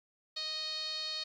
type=tone with low-pass filter; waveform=5% pulse; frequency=622.3 Hz; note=D#5; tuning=in tune; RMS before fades=-38 dBFS; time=0.36-1.24 s; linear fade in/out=10 ms; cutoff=4200 Hz; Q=9.4; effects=12-bit